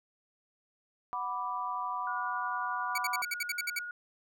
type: chord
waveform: sine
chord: B minor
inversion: second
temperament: equal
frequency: 740 / 987.8 / 1174.7 Hz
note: F#5 / B5 / D6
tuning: 0 / 0 / 0 cents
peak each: -40 / -35 / -36 dBFS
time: 1.13-3.22 s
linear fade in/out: 0 ms
type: tone with tremolo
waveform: sine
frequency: 1443 Hz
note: F#6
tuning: 44 cents flat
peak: -36 dBFS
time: 2.07-3.91 s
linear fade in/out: 2 ms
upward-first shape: sine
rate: 11 Hz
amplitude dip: 25%
type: tone bursts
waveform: sawtooth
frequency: 2273 Hz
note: C#7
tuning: 43 cents sharp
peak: -27 dBFS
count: 10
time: 2.95-3.791 s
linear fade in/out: 5 ms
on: 31 ms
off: 59 ms
effects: none